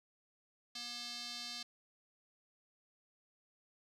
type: tone with band-pass filter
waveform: square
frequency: 239.9 Hz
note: A#3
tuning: 50 cents sharp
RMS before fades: -45 dBFS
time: 0.75-1.63 s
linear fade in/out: 5 ms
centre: 4500 Hz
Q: 3.2
effects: none